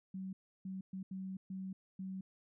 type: tone bursts at uneven times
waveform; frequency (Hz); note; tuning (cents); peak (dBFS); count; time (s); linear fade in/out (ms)
sine; 189.6; F#3; +43; -40; 6; 0.14-0.33 / 0.65-0.81 / 0.93-1.03 / 1.11-1.37 / 1.5-1.73 / 1.99-2.21; 5
effects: none